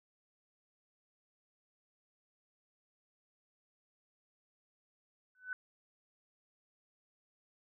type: tone with exponential growth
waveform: sine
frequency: 1500 Hz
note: F#6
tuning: 23 cents sharp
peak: -33 dBFS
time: 5.35-5.53 s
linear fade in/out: 1 ms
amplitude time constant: 38 ms
effects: none